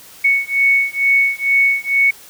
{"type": "beating tone pair", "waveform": "sine", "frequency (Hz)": [2217, 2219.2], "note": ["C#7", "C#7"], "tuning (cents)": [0, 1], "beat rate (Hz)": 2.2, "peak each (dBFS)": -15, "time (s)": [0.24, 2.11], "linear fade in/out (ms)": 10, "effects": ["white hiss -41 dBFS RMS until 2.29 s"]}